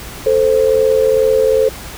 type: tone pair together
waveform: sine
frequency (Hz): 440.8 / 523.3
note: A4 / C5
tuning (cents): +3 / 0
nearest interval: minor third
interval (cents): 297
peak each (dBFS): -12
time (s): 0.26-1.69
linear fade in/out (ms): 5
effects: added 60 Hz sine -37 dBFS peak until 1.97 s + pink hiss -31 dBFS RMS until 1.97 s